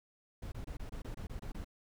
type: noise bursts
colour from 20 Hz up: brown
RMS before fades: -42 dBFS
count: 10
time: 0.42-1.645 s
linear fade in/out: 5 ms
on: 100 ms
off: 25 ms
effects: none